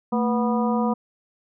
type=harmonic tone with a mistuned harmonic; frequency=244.7 Hz; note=B3; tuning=16 cents flat; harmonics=1 / 2 / 3 / 4 / 5; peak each=-21 / -27 / -29 / -28 / -33 dBFS; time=0.12-0.94 s; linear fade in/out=10 ms; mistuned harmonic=1; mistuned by=-150 cents; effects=none